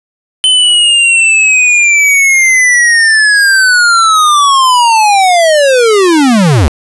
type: linear sweep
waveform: square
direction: down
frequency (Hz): 3058 to 65.41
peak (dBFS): -5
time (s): 0.44-6.68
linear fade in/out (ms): 0
effects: resampled to 24000 Hz + 7-bit